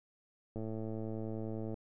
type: click train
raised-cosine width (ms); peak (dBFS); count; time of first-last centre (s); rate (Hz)
2; -28; 131; 0.56-1.742; 110
effects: none